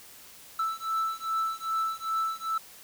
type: beating tone pair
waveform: triangle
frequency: 1318.5 / 1321 Hz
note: E6 / E6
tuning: 0 / +3 cents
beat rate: 2.5 Hz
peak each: -29 dBFS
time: 0.59-2.58 s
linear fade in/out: 5 ms
effects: white hiss -50 dBFS RMS until 2.83 s